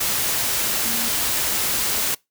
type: tone in noise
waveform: sine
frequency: 233.1 Hz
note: A#3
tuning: in tune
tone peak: -32 dBFS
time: 0.85-1.09 s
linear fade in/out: 10 ms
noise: white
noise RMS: -22 dBFS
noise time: 0-2.15 s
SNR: -13 dB
effects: noise-tail reverb RT60 0.2 s tail -24 dB re dry